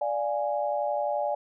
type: chord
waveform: sine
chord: D diminished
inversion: none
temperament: equal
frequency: 587.3 / 698.5 / 830.6 Hz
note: D5 / F5 / Ab5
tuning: 0 / 0 / 0 cents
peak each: -28 / -32 / -30 dBFS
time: 0.01-1.35 s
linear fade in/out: 5 ms
effects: none